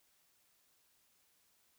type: silence
effects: white hiss -73 dBFS RMS until 1.78 s